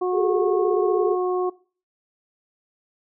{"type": "harmonic tone", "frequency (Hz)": 364.4, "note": "F#4", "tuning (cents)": -26, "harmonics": [1, 2, 3], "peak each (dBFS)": [-21, -29, -31], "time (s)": [0.01, 1.5], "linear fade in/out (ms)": 10}
{"type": "tone with vibrato", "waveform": "sine", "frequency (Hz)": 416.5, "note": "G#4", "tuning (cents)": 5, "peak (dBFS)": -20, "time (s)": [0.12, 1.17], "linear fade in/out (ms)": 50, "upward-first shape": "square", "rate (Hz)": 17, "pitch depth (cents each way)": 62}
{"effects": ["noise-tail reverb RT60 0.4 s tail -21 dB re dry"]}